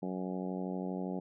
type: harmonic tone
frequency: 92.5 Hz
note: F#2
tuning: in tune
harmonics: 2 / 3 / 4 / 5 / 6 / 7 / 8 / 9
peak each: -37 / -41 / -43 / -45 / -47 / -48 / -49 / -50 dBFS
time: 0.02-1.2 s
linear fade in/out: 10 ms
effects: none